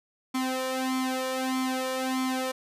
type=tone with flanger; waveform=sawtooth; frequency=259.5 Hz; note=C4; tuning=14 cents flat; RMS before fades=-29 dBFS; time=0.34-2.52 s; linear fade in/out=10 ms; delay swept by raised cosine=0.9 to 1.73 ms; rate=1.6 Hz; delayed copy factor=+1; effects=resampled to 32000 Hz